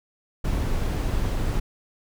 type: noise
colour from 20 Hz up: brown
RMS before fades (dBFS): -24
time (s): 0.44-1.6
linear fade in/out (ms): 10
effects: none